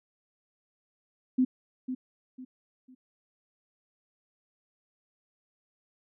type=tone with echo; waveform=sine; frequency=256.1 Hz; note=C4; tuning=37 cents flat; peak=-20 dBFS; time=1.38-1.45 s; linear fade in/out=10 ms; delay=500 ms; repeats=3; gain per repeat=-10 dB; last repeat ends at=2.95 s; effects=none